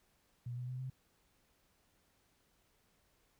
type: tone with pitch steps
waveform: sine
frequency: 121.3 / 124.21 / 127.18 / 130.23 Hz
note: B2 / B2 / C3 / C3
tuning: -31 / +10 / -49 / -8 cents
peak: -39 dBFS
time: 0.46-0.9 s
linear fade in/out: 5 ms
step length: 110 ms
effects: pink hiss -74 dBFS RMS until 3.39 s